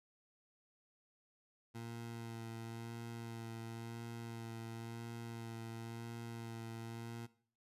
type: tone with vibrato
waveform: 20% pulse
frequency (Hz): 115.3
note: A#2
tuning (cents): -19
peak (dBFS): -40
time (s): 1.74-7.27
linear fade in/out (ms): 20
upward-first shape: sine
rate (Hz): 0.96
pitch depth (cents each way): 19
effects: noise-tail reverb RT60 0.5 s tail -18 dB re dry + resampled to 32000 Hz